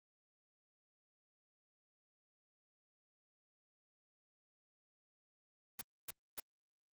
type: noise bursts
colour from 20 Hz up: white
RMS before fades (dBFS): -43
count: 3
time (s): 5.79-6.399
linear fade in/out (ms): 2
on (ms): 23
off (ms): 270
effects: Opus 32 kbps